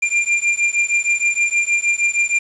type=beating tone pair; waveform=square; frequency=2387 / 2393.4 Hz; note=D7 / D7; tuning=+28 / +32 cents; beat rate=6.4 Hz; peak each=-19 / -19 dBFS; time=0.02-2.39 s; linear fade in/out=10 ms; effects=resampled to 22050 Hz + 7-bit